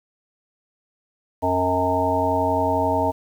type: harmonic tone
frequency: 91.2 Hz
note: F#2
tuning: 24 cents flat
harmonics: 1 / 3 / 5 / 7 / 9 / 10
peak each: -28 / -26 / -27 / -23 / -27 / -23 dBFS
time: 1.42-3.12 s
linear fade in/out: 20 ms
effects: 8-bit